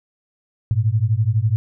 sine beating tone pair, 103.83 / 115.83 Hz, G#2 / A#2, 0 / -11 cents, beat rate 12 Hz, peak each -18 / -18 dBFS, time 0.71-1.56 s, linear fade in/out 0 ms, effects none

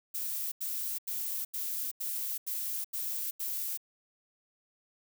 violet noise bursts, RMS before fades -35 dBFS, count 8, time 0.14-3.775 s, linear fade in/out 10 ms, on 380 ms, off 85 ms, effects none

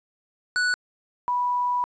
square / sine tone pair in turn, 1478 / 982.2 Hz, F#6 / B5, -2 / -10 cents, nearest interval perfect fifth, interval 708 cents, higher first, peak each -21 dBFS, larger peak neither, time 0.56-0.74 / 1.28-1.84 s, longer second, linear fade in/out 0 ms, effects resampled to 16000 Hz + 10-bit

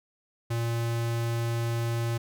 square tone, 116.54 Hz, A#2, in tune, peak -27 dBFS, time 0.5-2.18 s, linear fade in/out 10 ms, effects none

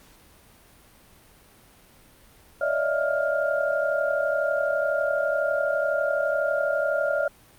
sine tone cluster, 569 / 601 / 641 / 683 / 1405 Hz, C#5 / D5 / E5 / F5 / F6, +45 / +40 / -49 / -39 / +10 cents, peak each -26 / -29 / -27 / -35 / -28 dBFS, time 2.61-7.28 s, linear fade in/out 5 ms, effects pink hiss -54 dBFS RMS until 7.58 s + Opus 48 kbps

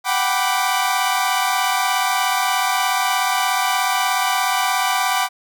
sawtooth chord, G major seventh, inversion third, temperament equal with one note detuned, 740 / 776.8 / 987.8 / 1174.7 Hz, F#5 / G5 / B5 / D6, 0 / -16 / 0 / 0 cents, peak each -19 dBFS, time 0.04-5.29 s, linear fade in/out 50 ms, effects none

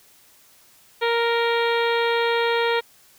harmonic tone, 466.6 Hz, A#4, 2 cents sharp, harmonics 1 / 2 / 3 / 4 / 5 / 6 / 7 / 8 / 9, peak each -21 / -25 / -29 / -29 / -30 / -37 / -33 / -34 / -39 dBFS, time 1.01-2.81 s, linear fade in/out 20 ms, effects white hiss -54 dBFS RMS until 3.18 s

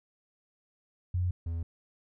sine / triangle tone pair in turn, 89.7 / 83.36 Hz, F2 / E2, +47 / +20 cents, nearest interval minor second, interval 127 cents, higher first, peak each -26 / -29 dBFS, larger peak first, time 1.14-1.31 / 1.46-1.63 s, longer neither, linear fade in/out 5 ms, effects none

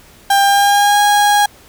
35% pulse tone with pitch glide, 796 to 823.1 Hz, G5 to G#5, +26 to -16 cents, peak -7 dBFS, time 0.3-1.46 s, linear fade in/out 5 ms, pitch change +58 cents, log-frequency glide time 0.42-1 s, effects pink hiss -44 dBFS RMS until 1.68 s

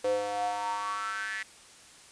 square tone with high-pass filter sweep, 102.4 Hz, G#2, 24 cents flat, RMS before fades -32 dBFS, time 0.04-1.43 s, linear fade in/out 5 ms, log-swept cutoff 480 to 1900 Hz, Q 7.8, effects white hiss -53 dBFS RMS until 2.11 s + resampled to 22050 Hz

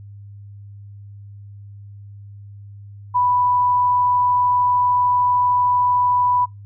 sine tone, 987.8 Hz, B5, in tune, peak -14 dBFS, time 3.14-6.46 s, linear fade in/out 20 ms, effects noise-tail reverb RT60 0.2 s tail -25 dB re dry + added 101 Hz sine -36 dBFS peak until 6.65 s

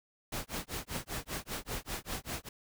pink noise with tremolo, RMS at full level -36 dBFS, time 0.32-2.49 s, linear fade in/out 5 ms, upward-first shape sine, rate 5.1 Hz, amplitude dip 100%, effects none

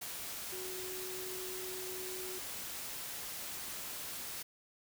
sine tone in noise, 370.6 Hz, F#4, 3 cents sharp, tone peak -44 dBFS, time 0.52-2.39 s, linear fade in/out 10 ms, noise white, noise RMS -43 dBFS, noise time 0.01-4.43 s, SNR -4 dB, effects none

